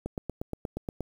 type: click train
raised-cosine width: 2 ms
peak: -19 dBFS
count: 9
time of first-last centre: 0.06-1.007 s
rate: 8.45 Hz
effects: 8-bit